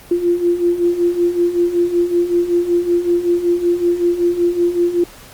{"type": "beating tone pair", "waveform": "sine", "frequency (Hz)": [344.3, 349.6], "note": ["F4", "F4"], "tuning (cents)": [-25, 2], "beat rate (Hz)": 5.3, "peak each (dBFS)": [-19, -14], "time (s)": [0.11, 5.04], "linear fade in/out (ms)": 5, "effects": ["pink hiss -40 dBFS RMS until 5.33 s", "Opus 32 kbps"]}